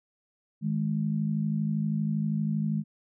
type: tone pair together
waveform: sine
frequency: 157.6 / 210.2 Hz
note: D#3 / G#3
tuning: +23 / +21 cents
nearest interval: perfect fourth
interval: 498 cents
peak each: -28 dBFS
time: 0.61-2.84 s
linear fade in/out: 50 ms
effects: none